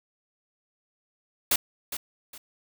white noise with echo, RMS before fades -22 dBFS, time 1.51-1.56 s, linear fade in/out 5 ms, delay 410 ms, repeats 2, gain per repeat -11 dB, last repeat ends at 2.38 s, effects none

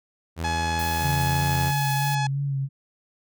sawtooth tone with pitch glide, 82.5 to 85.46 Hz, E2 to F2, +2 to -37 cents, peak -23 dBFS, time 0.36-1.73 s, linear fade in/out 50 ms, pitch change +61 cents, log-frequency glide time 1.01-1.39 s
harmonic tone, 847 Hz, G#5, 34 cents sharp, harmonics 1 / 2 / 3 / 4 / 5 / 6 / 7 / 8 / 10, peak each -26 / -32 / -36 / -38 / -40 / -42 / -43 / -44 / -46 dBFS, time 0.44-2.27 s, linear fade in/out 5 ms
blue noise, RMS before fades -35 dBFS, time 0.79-2.15 s, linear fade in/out 2 ms
sine tone with vibrato, 138.59 Hz, C#3, in tune, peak -23 dBFS, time 1.01-2.69 s, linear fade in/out 50 ms, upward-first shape sine, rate 3 Hz, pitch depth 34 cents each way
effects none

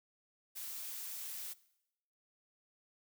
blue noise, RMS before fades -44 dBFS, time 0.55-1.54 s, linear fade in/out 20 ms, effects noise-tail reverb RT60 0.8 s tail -19 dB re dry

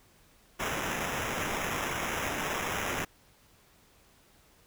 violet noise with sample-and-hold, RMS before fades -33 dBFS, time 0.59-3.05 s, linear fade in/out 10 ms, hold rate 4410 Hz, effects pink hiss -62 dBFS RMS until 4.66 s

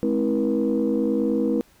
sine tone cluster, 213.6 / 263.3 / 324.7 / 478.7 Hz, G#3 / C4 / E4 / A#4, +49 / +11 / -26 / +46 cents, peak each -24 dBFS, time 0.03-1.61 s, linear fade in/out 0 ms, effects tanh soft clip ceiling -12 dBFS + pink hiss -57 dBFS RMS until 1.8 s

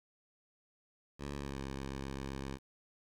10% pulse tone with pitch glide, 70.9 to 67.7 Hz, C#2 to C#2, +40 to -40 cents, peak -31 dBFS, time 1.18-2.59 s, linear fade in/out 50 ms, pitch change -80 cents, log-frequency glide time 1.36-1.58 s, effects low-pass 8000 Hz 12 dB/octave + 10-bit

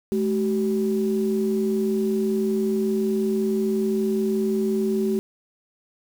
sine tone pair together, 213.9 / 382 Hz, A3 / G4, -49 / -45 cents, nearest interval minor seventh, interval 1004 cents, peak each -22 dBFS, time 0.12-5.19 s, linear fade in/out 0 ms, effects tanh soft clip ceiling -12 dBFS + 7-bit

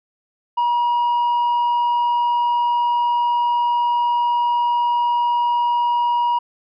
triangle tone with tanh clipping, 958 Hz, A#5, 47 cents sharp, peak -16 dBFS, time 0.57-6.39 s, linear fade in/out 10 ms, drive 7 dB, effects none

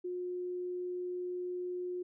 sine tone, 359.4 Hz, F4, 50 cents sharp, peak -35 dBFS, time 0.04-2.03 s, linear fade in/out 10 ms, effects none

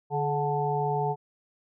harmonic tone with a mistuned harmonic, 146.83 Hz, D3, in tune, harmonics 1 / 3 / 5 / 6, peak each -30 / -30 / -30 / -30 dBFS, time 0.1-1.16 s, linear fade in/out 50 ms, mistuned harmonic 3, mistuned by -54 cents, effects none

